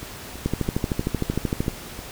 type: two click trains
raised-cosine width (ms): 3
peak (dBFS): -9 / -23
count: 17 / 7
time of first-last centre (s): 0.46-1.681 / 0.03-1.991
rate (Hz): 13.1 / 3.06
effects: pink hiss -38 dBFS RMS until 2.11 s